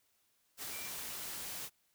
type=tone in noise; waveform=sine; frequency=2347 Hz; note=D7; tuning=2 cents flat; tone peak=-49 dBFS; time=0.7-0.92 s; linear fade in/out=50 ms; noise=white; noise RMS=-43 dBFS; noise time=0.57-1.7 s; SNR=-9 dB; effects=white hiss -75 dBFS RMS until 1.94 s